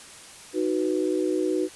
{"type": "chord", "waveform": "sine", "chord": "B major", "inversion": "first", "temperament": "equal", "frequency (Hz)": [311.1, 370, 493.9], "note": ["D#4", "F#4", "B4"], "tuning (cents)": [0, 0, 0], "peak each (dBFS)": [-26, -25, -30], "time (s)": [0.53, 1.69], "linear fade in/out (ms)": 50, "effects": ["white hiss -45 dBFS RMS until 1.75 s", "resampled to 24000 Hz"]}